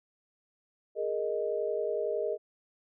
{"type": "chord", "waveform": "sine", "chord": "Ab suspended second", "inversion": "none", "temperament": "equal", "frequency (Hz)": [415.3, 466.2, 622.3], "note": ["Ab4", "Bb4", "Eb5"], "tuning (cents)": [0, 0, 0], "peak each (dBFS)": -33, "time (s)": [0.95, 2.38], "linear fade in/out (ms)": 50, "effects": []}